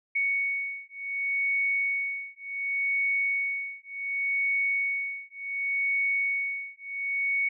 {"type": "beating tone pair", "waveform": "sine", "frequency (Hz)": [2225, 2225.68], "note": ["C#7", "C#7"], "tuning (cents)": [6, 6], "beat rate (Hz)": 0.68, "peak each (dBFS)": -29, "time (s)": [0.15, 7.49], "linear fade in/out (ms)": 10, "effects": []}